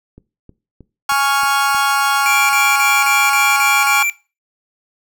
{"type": "click train", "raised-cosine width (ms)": 3, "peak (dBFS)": -26, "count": 6, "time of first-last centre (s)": [0.18, 1.747], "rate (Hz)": 3.19}
{"type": "chord", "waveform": "40% pulse", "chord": "Db major", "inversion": "second", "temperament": "equal", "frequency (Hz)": [830.6, 1108.7, 1396.9], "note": ["Ab5", "Db6", "F6"], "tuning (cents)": [0, 0, 0], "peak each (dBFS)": -17, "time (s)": [1.09, 4.03], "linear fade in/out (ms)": 5}
{"type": "tone bursts", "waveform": "square", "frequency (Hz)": 2349, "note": "D7", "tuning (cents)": 0, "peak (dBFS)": -17, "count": 7, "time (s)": [2.26, 4.098], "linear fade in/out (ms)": 0, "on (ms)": 230, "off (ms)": 38}
{"effects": ["noise-tail reverb RT60 0.3 s tail -18 dB re dry"]}